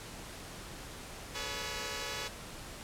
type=tone cluster; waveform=5% pulse; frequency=428.9 / 490.3 / 562 Hz; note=A4 / B4 / C#5; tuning=-44 / -13 / +24 cents; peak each=-30 dBFS; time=1.34-2.29 s; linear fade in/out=20 ms; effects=pink hiss -46 dBFS RMS until 2.83 s + low-pass 11000 Hz 12 dB/octave